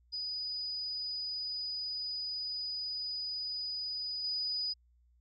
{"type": "tone with level steps", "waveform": "sine", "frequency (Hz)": 4961, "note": "D#8", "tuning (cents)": -6, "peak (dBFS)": [-35, -32], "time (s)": [0.12, 4.74], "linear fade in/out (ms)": 20, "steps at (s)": 4.24, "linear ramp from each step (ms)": 2, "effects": ["added 60 Hz sine -64 dBFS peak until 5.2 s"]}